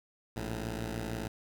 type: tone pair together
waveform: 10% pulse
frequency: 58.27 / 110 Hz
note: A#1 / A2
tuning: 0 / 0 cents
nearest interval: major seventh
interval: 1100 cents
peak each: -29 / -30 dBFS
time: 0.36-1.28 s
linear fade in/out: 5 ms
effects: none